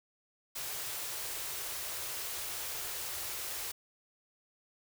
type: band-stop noise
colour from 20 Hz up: white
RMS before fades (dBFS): -39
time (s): 0.55-3.72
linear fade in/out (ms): 10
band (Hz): 150 to 320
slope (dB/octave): 48
effects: none